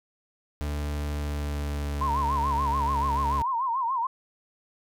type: tone with pitch glide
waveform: 40% pulse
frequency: 73.42 to 70.8 Hz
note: D2 to C#2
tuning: 0 to +37 cents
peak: -27 dBFS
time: 0.61-3.42 s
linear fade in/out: 0 ms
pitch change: -63 cents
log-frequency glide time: 1.15-2.92 s
type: tone with vibrato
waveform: sine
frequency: 992 Hz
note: B5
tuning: 7 cents sharp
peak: -24 dBFS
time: 2.01-4.07 s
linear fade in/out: 5 ms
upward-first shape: sine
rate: 6.9 Hz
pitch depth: 150 cents each way
effects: none